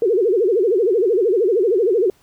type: tone with vibrato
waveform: sine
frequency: 414.6 Hz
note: G#4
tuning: 3 cents flat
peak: -13 dBFS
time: 0.02-2.1 s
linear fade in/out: 2 ms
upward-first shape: sine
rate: 13 Hz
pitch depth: 260 cents each way
effects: pink hiss -57 dBFS RMS until 2.22 s